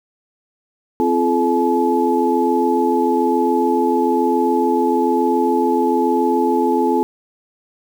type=tone cluster; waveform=sine; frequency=260.7 / 341.8 / 428.8 / 855 Hz; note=C4 / F4 / A4 / A5; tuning=-6 / -37 / -45 / -50 cents; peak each=-19 dBFS; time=1-7.03 s; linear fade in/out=0 ms; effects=7-bit